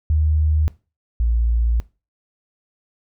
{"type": "tone pair in turn", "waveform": "sine", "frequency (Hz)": [77, 57.68], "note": ["D#2", "A#1"], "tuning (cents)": [-17, -18], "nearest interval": "perfect fourth", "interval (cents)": 501, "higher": "first", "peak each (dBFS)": [-14, -15], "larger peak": "first", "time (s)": [[0.1, 0.68], [1.2, 1.8]], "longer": "second", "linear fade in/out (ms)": 0, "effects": ["noise-tail reverb RT60 0.3 s tail -20 dB re dry"]}